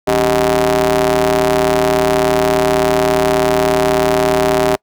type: ring-modulated tone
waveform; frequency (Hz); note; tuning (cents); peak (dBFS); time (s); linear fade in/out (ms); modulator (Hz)
sawtooth; 116.54; A#2; 0; -4; 0.07-4.76; 10; 507
effects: noise-tail reverb RT60 0.1 s tail -26 dB re dry + high-pass 60 Hz 12 dB/octave